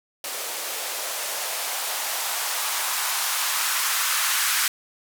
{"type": "noise with band-pass filter sweep", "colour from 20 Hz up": "violet", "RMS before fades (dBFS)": -26, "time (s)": [0.24, 4.68], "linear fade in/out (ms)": 2, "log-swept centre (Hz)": [490, 1400], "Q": 1.8, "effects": []}